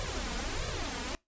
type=noise with flanger; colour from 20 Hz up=pink; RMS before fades=-35 dBFS; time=0-1.15 s; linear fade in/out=0 ms; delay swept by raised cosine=1.7 to 4.2 ms; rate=1.5 Hz; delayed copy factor=+1; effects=noise-tail reverb RT60 0.2 s tail -25 dB re dry + resampled to 16000 Hz